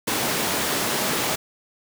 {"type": "high-pass noise", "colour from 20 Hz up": "pink", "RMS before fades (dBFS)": -24, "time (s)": [0.07, 1.36], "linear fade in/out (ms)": 10, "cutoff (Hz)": 200, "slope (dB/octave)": 12, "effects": []}